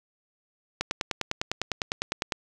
click train, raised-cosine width 0.2 ms, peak -9 dBFS, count 16, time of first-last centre 0.81-2.322 s, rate 9.92 Hz, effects none

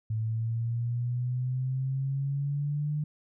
sine exponential sweep, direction up, 109.3 to 151 Hz, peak -27 dBFS, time 0.1-3.04 s, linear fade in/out 5 ms, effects none

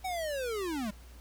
square linear sweep, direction down, 764 to 195.4 Hz, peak -33 dBFS, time 0.04-0.91 s, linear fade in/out 10 ms, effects added 60 Hz sine -49 dBFS peak until 1.2 s + pink hiss -58 dBFS RMS until 1.2 s

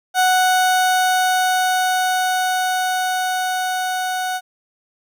30% pulse tone with level ramp, 740 Hz, F#5, in tune, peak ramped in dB -10 to -18 dBFS, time 0.14-4.41 s, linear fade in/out 50 ms, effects none

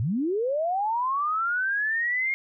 sine linear sweep, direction up, 96.2 to 2151 Hz, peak -23 dBFS, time 0-2.34 s, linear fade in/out 0 ms, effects none

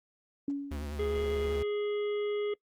sine tone with exponential decay, 281.8 Hz, C#4, 29 cents sharp, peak -27 dBFS, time 0.48-1.17 s, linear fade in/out 2 ms, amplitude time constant 150 ms
square tone with vibrato, 73.42 Hz, D2, in tune, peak -35 dBFS, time 0.71-1.63 s, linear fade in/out 5 ms, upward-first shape triangle, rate 10 Hz, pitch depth 75 cents each way
harmonic tone, 415.3 Hz, G#4, in tune, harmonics 1 / 3 / 5 / 7 / 8, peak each -29 / -47 / -46 / -53 / -50 dBFS, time 0.99-2.54 s, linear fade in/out 5 ms
effects noise-tail reverb RT60 0.1 s tail -24 dB re dry + Opus 24 kbps

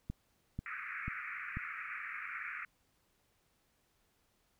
click train, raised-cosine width 5 ms, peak -26 dBFS, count 4, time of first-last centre 0.1-1.571 s, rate 2.04 Hz
white band-pass noise, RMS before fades -43 dBFS, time 0.66-2.65 s, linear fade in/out 2 ms, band 1200 to 2400 Hz, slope 96 dB/octave
effects pink hiss -75 dBFS RMS until 4.59 s

